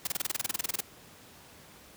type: noise bursts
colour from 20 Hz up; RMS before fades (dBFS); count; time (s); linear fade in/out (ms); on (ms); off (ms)
white; -30; 16; 0.05-0.807; 5; 22; 27
effects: pink hiss -53 dBFS RMS until 1.96 s + high-pass 80 Hz 12 dB/octave